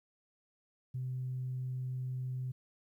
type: tone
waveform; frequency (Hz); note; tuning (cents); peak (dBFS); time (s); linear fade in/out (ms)
sine; 128.1; C3; -36; -34; 0.94-2.52; 10
effects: tanh soft clip ceiling -30 dBFS + 12-bit